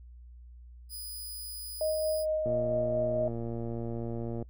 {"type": "tone", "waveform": "10% pulse", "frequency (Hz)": 4978, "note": "D#8", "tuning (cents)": 0, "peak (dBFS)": -32, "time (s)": [0.89, 2.26], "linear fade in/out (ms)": 50}
{"type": "tone with tremolo", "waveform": "sine", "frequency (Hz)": 622.3, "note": "D#5", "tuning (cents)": 0, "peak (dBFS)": -26, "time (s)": [1.81, 3.28], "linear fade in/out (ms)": 2, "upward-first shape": "sine", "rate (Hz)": 4.4, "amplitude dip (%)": 25}
{"type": "click train", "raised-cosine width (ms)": 2, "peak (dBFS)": -24, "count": 229, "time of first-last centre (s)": [2.46, 4.426], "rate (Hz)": 116}
{"effects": ["noise-tail reverb RT60 0.1 s tail -22 dB re dry", "added 60 Hz sine -47 dBFS peak until 4.49 s"]}